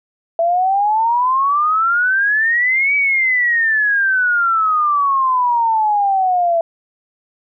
sine exponential two-way sweep, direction up then down, 662 to 2294 to 662 Hz, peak -12 dBFS, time 0.39-6.61 s, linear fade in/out 2 ms, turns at 2.95 s, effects none

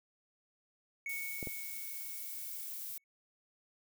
triangle tone with exponential decay, 2217 Hz, C#7, in tune, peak -35 dBFS, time 1.06-3.04 s, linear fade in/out 2 ms, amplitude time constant 430 ms
violet noise, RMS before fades -43 dBFS, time 1.09-2.98 s, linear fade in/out 5 ms
clicks, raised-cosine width 2 ms, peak -28 dBFS, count 2, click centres 1.428 / 1.472 s
effects none

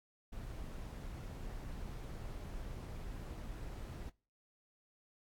brown noise, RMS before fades -45 dBFS, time 0.32-4.1 s, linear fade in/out 10 ms, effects noise-tail reverb RT60 0.4 s tail -24 dB re dry + AAC 64 kbps

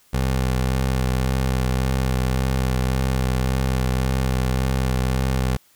20% pulse tone with vibrato, 64.6 Hz, C2, 21 cents flat, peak -14 dBFS, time 0.13-5.57 s, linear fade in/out 10 ms, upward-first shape sine, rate 1.8 Hz, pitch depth 26 cents each way, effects white hiss -57 dBFS RMS until 5.75 s

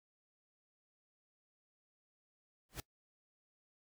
pink noise with exponential growth, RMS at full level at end -38 dBFS, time 2.69-2.8 s, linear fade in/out 1 ms, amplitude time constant 22 ms, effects noise-tail reverb RT60 0.1 s tail -21 dB re dry

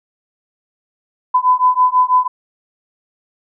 sine beating tone pair, 1003 / 1009.1 Hz, B5 / B5, +26 / +37 cents, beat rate 6.1 Hz, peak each -13 dBFS, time 1.34-2.28 s, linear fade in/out 10 ms, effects none

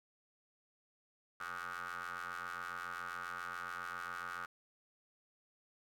25% pulse ring-modulated tone, 87.31 Hz, F2, in tune, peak -35 dBFS, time 1.4-4.46 s, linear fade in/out 5 ms, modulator 1350 Hz, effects none

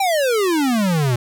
square exponential sweep, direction down, 807 to 116.54 Hz, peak -16 dBFS, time 0-1.16 s, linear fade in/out 5 ms, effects none

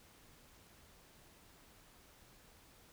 silence, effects pink hiss -63 dBFS RMS until 2.92 s

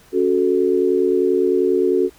sine chord, F# minor, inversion second, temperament equal, 277.2 / 370 / 440 Hz, C#4 / F#4 / A4, 0 / 0 / 0 cents, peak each -22 / -16 / -19 dBFS, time 0.12-2.1 s, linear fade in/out 50 ms, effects pink hiss -50 dBFS RMS until 2.18 s

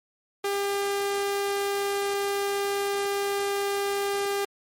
sawtooth tone, 400.3 Hz, G4, 36 cents sharp, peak -21 dBFS, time 0.44-4.45 s, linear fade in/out 5 ms, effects MP3 64 kbps

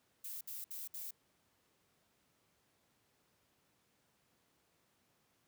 violet noise bursts, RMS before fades -45 dBFS, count 4, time 0.24-1.109 s, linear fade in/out 5 ms, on 170 ms, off 63 ms, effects pink hiss -75 dBFS RMS until 5.47 s + high-pass 100 Hz 12 dB/octave

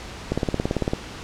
click train, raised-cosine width 2 ms, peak -8 dBFS, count 12, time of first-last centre 0.32-0.935 s, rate 17.9 Hz, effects pink hiss -37 dBFS RMS until 1.23 s + low-pass 6000 Hz 12 dB/octave

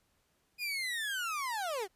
30% pulse linear sweep, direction down, 2489 to 349.2 Hz, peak -31 dBFS, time 0.58-1.88 s, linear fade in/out 50 ms, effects pink hiss -74 dBFS RMS until 1.95 s + resampled to 32000 Hz

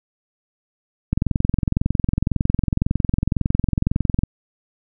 click train, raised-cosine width 5 ms, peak -5 dBFS, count 69, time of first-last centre 1.13-4.235 s, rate 21.9 Hz, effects none

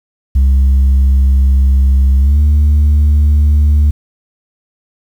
sine tone with pitch glide, 67 to 73.91 Hz, C2 to D2, +42 to +12 cents, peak -3 dBFS, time 0.35-3.91 s, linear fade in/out 10 ms, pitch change +170 cents, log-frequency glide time 2.18-2.4 s, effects tanh soft clip ceiling -5 dBFS + 7-bit

